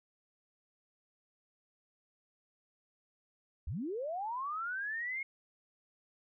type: linear sweep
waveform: sine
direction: up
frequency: 52.6 to 2177 Hz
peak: -35 dBFS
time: 3.67-5.23 s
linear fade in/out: 5 ms
effects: none